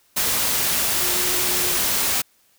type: tone in noise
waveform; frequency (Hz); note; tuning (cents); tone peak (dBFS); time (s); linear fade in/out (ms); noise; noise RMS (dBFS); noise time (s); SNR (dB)
sine; 359.5; F#4; -50; -32; 1-1.77; 10; white; -21; 0.16-2.22; -14
effects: white hiss -60 dBFS RMS until 2.58 s